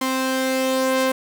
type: tone pair together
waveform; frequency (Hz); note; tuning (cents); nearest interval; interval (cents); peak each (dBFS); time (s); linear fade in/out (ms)
sawtooth; 261.9 / 523.3; C4 / C5; +2 / 0; octave; 1198; -18; 0.01-1.12; 5
effects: none